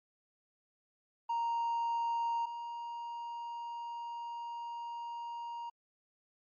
triangle tone pair in turn, 932.3 / 939.9 Hz, A#5 / A#5, 0 / +14 cents, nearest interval unison, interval 14 cents, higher second, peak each -28 / -37 dBFS, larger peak first, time 1.29-2.46 / 2.46-5.7 s, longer second, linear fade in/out 10 ms, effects tanh soft clip ceiling -25 dBFS + MP3 32 kbps

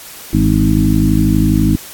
harmonic tone with a mistuned harmonic, 52.1 Hz, G#1, 6 cents sharp, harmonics 1 / 2 / 3 / 4 / 5 / 6, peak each -16 / -16 / -16 / -16 / -16 / -16 dBFS, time 0.33-1.76 s, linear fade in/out 5 ms, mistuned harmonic 3, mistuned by +53 cents, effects white hiss -33 dBFS RMS until 1.93 s + AAC 64 kbps

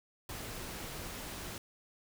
pink noise, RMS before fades -43 dBFS, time 0.29-1.58 s, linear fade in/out 2 ms, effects none

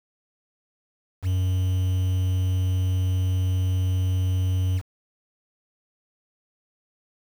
triangle tone with quantisation, 92.5 Hz, F#2, in tune, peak -18 dBFS, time 1.22-4.82 s, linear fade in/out 50 ms, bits 7, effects none

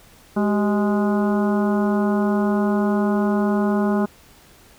harmonic tone with a mistuned harmonic, 207.7 Hz, G#3, in tune, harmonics 1 / 2 / 3 / 4 / 5 / 6 / 7, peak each -18 / -24 / -28 / -30 / -32 / -34 / -35 dBFS, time 0.36-4.06 s, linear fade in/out 10 ms, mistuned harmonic 2, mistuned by -100 cents, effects pink hiss -50 dBFS RMS until 4.78 s

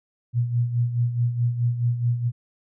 sine tone with tremolo, 120 Hz, B2, 49 cents flat, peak -17 dBFS, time 0.33-2.32 s, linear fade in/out 50 ms, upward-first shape sine, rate 4.7 Hz, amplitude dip 65%, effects none

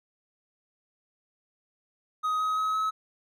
triangle tone with pitch steps, 1256 / 1266.2 / 1276.5 / 1286.8 Hz, D#6 / D#6 / D#6 / E6, +16 / +30 / +44 / -42 cents, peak -23 dBFS, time 2.23-2.91 s, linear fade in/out 20 ms, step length 170 ms, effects none

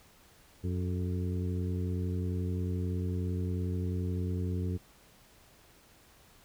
harmonic tone with a mistuned harmonic, 91.2 Hz, F#2, 24 cents flat, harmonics 1 / 2 / 3 / 4 / 5, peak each -31 / -37 / -41 / -43 / -45 dBFS, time 0.63-4.78 s, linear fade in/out 20 ms, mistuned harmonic 5, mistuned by -55 cents, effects pink hiss -60 dBFS RMS until 6.44 s

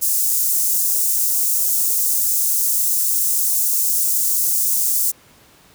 white high-pass noise, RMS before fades -18 dBFS, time 0.01-5.12 s, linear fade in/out 20 ms, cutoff 6600 Hz, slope 24 dB/octave, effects pink hiss -50 dBFS RMS until 5.74 s + high-pass 60 Hz 12 dB/octave

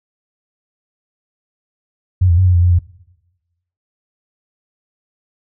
sine tone with pitch steps, 91.8 / 85.1 / 93 / 90.4 / 86.8 / 88.9 / 87.1 Hz, F#2 / F2 / F#2 / F#2 / F2 / F2 / F2, -13 / -44 / +9 / -40 / -10 / +31 / -4 cents, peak -8 dBFS, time 2.21-2.791 s, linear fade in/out 10 ms, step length 83 ms, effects noise-tail reverb RT60 1.0 s tail -19 dB re dry

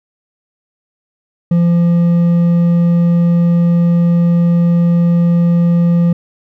triangle tone with hard clipping, 171.6 Hz, F3, 30 cents flat, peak -9 dBFS, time 1.51-6.13 s, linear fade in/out 5 ms, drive 7 dB, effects none

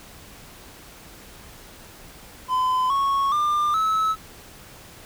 triangle tone with pitch steps, 1018 / 1103.7 / 1196.7 / 1297.5 Hz, C6 / C#6 / D6 / E6, -48 / -8 / +32 / -28 cents, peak -17 dBFS, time 2.48-4.16 s, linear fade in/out 50 ms, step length 420 ms, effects pink hiss -45 dBFS RMS until 5.05 s

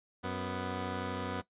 10% pulse tone pair together, 92.5 / 247.1 Hz, F#2 / B3, 0 / +1 cents, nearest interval octave + perfect fourth, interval 1701 cents, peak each -29 / -29 dBFS, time 0.23-1.42 s, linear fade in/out 20 ms, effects noise-tail reverb RT60 0.1 s tail -17 dB re dry + resampled to 8000 Hz

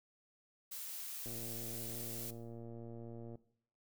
blue noise, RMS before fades -45 dBFS, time 0.71-2.31 s, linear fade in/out 10 ms
click train, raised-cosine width 2 ms, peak -37 dBFS, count 244, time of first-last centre 1.26-3.355 s, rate 116 Hz
effects noise-tail reverb RT60 0.6 s tail -17 dB re dry

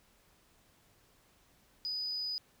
sine tone, 4971 Hz, D#8, 2 cents flat, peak -33 dBFS, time 1.85-2.38 s, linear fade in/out 0 ms, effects tanh soft clip ceiling -30 dBFS + pink hiss -67 dBFS RMS until 2.6 s

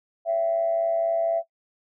sine tone with amplitude modulation, 667 Hz, E5, 20 cents sharp, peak -17 dBFS, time 0.25-1.43 s, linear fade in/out 50 ms, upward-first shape sine, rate 104 Hz, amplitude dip 60%, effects noise-tail reverb RT60 0.1 s tail -18 dB re dry + tanh soft clip ceiling -13 dBFS

